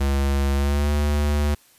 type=tone with pitch glide; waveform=square; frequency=69.3 to 73.42 Hz; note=C#2 to D2; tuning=0 to 0 cents; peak=-19 dBFS; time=0-1.55 s; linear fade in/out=10 ms; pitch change=+100 cents; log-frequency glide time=0.53-0.91 s; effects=white hiss -55 dBFS RMS until 1.78 s + resampled to 32000 Hz